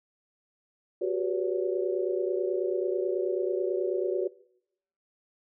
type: tone cluster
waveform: sine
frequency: 367.9 / 397.1 / 491.6 / 568 Hz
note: F#4 / G4 / B4 / C#5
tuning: -10 / +22 / -8 / +42 cents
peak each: -28 / -33 / -34 / -34 dBFS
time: 1.01-4.28 s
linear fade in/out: 10 ms
effects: noise-tail reverb RT60 0.8 s tail -22 dB re dry